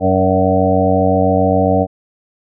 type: harmonic tone with a mistuned harmonic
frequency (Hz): 94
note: F#2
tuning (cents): +28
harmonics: 1 / 2 / 3 / 5 / 6 / 7 / 8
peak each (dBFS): -18 / -18 / -18 / -18 / -18 / -18 / -18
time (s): 0-1.87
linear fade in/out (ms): 50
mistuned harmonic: 6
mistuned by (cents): +20
effects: none